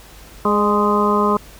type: harmonic tone with a mistuned harmonic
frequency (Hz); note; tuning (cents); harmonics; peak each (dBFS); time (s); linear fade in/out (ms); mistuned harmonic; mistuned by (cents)
207.7; G#3; 0; 1 / 2 / 3 / 4 / 5 / 6; -19 / -19 / -25 / -28 / -18 / -21; 0.45-1.37; 2; 3; -40
effects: added 50 Hz sine -43 dBFS peak until 1.59 s + pink hiss -43 dBFS RMS until 1.59 s